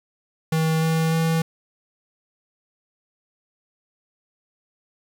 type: tone with pitch steps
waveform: square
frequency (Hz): 160 / 161.49 / 162.98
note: D#3 / E3 / E3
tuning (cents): +49 / -35 / -19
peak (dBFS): -19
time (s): 0.52-1.42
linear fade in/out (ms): 5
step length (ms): 300
effects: 8-bit